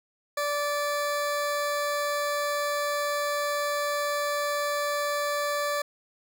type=tone; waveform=20% pulse; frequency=582 Hz; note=D5; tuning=16 cents flat; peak=-21 dBFS; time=0.37-5.82 s; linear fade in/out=5 ms; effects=none